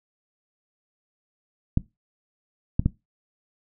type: clicks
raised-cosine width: 5 ms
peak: -7 dBFS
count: 3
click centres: 1.774 / 2.795 / 2.86 s
effects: noise-tail reverb RT60 0.2 s tail -19 dB re dry